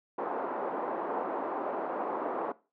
white band-pass noise, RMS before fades -34 dBFS, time 0.18-2.52 s, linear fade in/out 5 ms, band 280 to 1000 Hz, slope 24 dB/octave, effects noise-tail reverb RT60 0.3 s tail -19 dB re dry

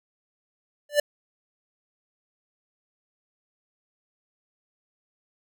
square tone with exponential growth, 587.3 Hz, D5, in tune, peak -14 dBFS, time 0.89-1 s, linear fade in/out 5 ms, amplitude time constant 23 ms, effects none

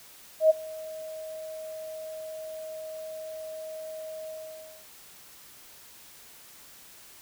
sine tone with ADSR envelope, 631 Hz, D#5, 24 cents sharp, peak -13 dBFS, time 0.4-4.87 s, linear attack 99 ms, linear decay 20 ms, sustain -23 dB, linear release 580 ms, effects white hiss -51 dBFS RMS until 7.21 s

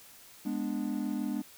triangle chord, G# diminished, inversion none, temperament equal, 207.7 / 246.9 / 293.7 Hz, G#3 / B3 / D4, 0 / 0 / 0 cents, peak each -33 dBFS, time 0.45-1.42 s, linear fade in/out 10 ms, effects white hiss -54 dBFS RMS until 1.57 s

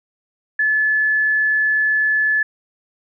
sine tone, 1726 Hz, A6, 34 cents flat, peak -14 dBFS, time 0.59-2.43 s, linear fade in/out 5 ms, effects none

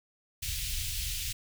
pink band-stop noise, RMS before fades -34 dBFS, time 0.42-1.33 s, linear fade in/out 10 ms, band 100 to 2600 Hz, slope 24 dB/octave, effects none

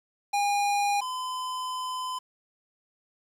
square tone pair in turn, 813 / 1017.3 Hz, G#5 / C6, -37 / -49 cents, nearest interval major third, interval 388 cents, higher second, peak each -24 / -31 dBFS, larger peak first, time 0.33-1.01 / 1.01-2.19 s, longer second, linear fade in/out 10 ms, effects low-pass 11000 Hz 12 dB/octave + 9-bit

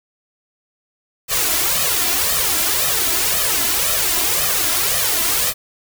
white noise with flanger, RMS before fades -18 dBFS, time 1.28-5.54 s, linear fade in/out 50 ms, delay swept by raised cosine 1.6 to 3 ms, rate 1.9 Hz, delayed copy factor +0.8, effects none

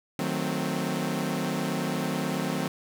sawtooth chord, D# diminished seventh, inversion none, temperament equal with one note detuned, 155.56 / 185 / 223.5 / 261.6 Hz, D#3 / F#3 / A3 / C4, 0 / 0 / +27 / 0 cents, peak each -29 / -28 / -30 / -28 dBFS, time 0.19-2.68 s, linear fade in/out 2 ms, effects none

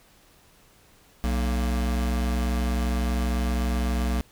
square tone pair together, 61.74 / 233.1 Hz, B1 / A#3, 0 / 0 cents, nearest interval octave + major seventh, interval 2300 cents, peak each -24 / -32 dBFS, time 1.24-4.21 s, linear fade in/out 0 ms, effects pink hiss -57 dBFS RMS until 4.31 s

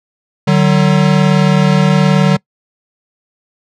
square tone pair together, 149.8 / 188.74 Hz, D3 / F#3, +35 / +35 cents, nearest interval major third, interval 400 cents, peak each -11 dBFS, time 0.47-2.37 s, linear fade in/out 10 ms, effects noise-tail reverb RT60 0.1 s tail -24 dB re dry + low-pass 5000 Hz 12 dB/octave

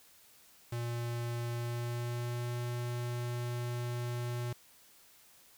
square tone with pitch glide, 118.8 to 120.95 Hz, A#2 to B2, +33 to -36 cents, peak -35 dBFS, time 0.72-4.53 s, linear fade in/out 5 ms, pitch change +31 cents, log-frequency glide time 1.51-2.54 s, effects white hiss -61 dBFS RMS until 5.57 s

